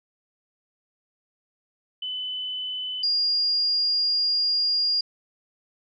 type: tone pair in turn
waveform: sine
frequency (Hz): 3012 / 4828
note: F#7 / D8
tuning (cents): +30 / +47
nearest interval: minor sixth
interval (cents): 817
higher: second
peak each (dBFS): -28 / -20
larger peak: second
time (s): 2.02-3.03 / 3.03-5.01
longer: second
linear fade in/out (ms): 5
effects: none